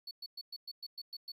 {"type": "tone bursts", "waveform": "triangle", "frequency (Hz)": 4435, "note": "C#8", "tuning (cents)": 0, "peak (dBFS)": -40, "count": 9, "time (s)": [0.07, 1.319], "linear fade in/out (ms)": 5, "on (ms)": 41, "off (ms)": 110, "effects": ["13-bit"]}